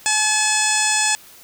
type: harmonic tone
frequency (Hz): 857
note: A5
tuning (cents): -46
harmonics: 1 / 2 / 3 / 4 / 5 / 6 / 7 / 8 / 9 / 10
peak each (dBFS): -24 / -24 / -24 / -27 / -30 / -26 / -30 / -24 / -24 / -24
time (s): 0.06-1.15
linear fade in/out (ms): 0
effects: white hiss -45 dBFS RMS until 1.43 s